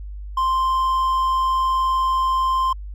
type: tone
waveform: triangle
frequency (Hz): 1046.5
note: C6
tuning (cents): 0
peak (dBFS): -15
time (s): 0.37-2.73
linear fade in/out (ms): 5
effects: added 50 Hz sine -30 dBFS peak until 2.94 s